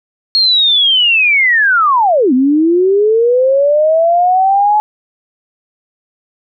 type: linear two-way sweep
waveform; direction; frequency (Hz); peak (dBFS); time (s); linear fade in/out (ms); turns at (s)
sine; down then up; 4307 to 246.9 to 853; -7; 0.35-4.8; 0; 2.33
effects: none